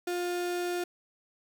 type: tone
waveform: 35% pulse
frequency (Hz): 353.4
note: F4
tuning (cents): +21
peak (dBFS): -28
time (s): 0.07-0.84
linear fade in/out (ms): 5
effects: none